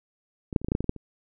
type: clicks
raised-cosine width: 3 ms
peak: -20 / -6 / -26 / -17 / -16 / -9 / -10 / -14 / -22 / -8 / -26 dBFS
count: 11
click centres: 0.528 / 0.562 / 0.616 / 0.646 / 0.685 / 0.719 / 0.751 / 0.806 / 0.843 / 0.894 / 0.963 s
effects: none